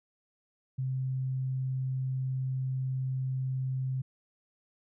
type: tone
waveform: sine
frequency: 130.81 Hz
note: C3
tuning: in tune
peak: -29 dBFS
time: 0.78-4.02 s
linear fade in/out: 10 ms
effects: none